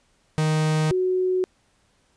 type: tone pair in turn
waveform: 45% pulse / sine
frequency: 155.56 / 369.3 Hz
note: D#3 / F#4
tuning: 0 / -3 cents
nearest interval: octave + minor third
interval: 1497 cents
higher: second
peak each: -19 dBFS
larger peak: neither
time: 0.38-0.91 / 0.91-1.44 s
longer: neither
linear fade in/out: 0 ms
effects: pink hiss -64 dBFS RMS until 2.16 s + resampled to 22050 Hz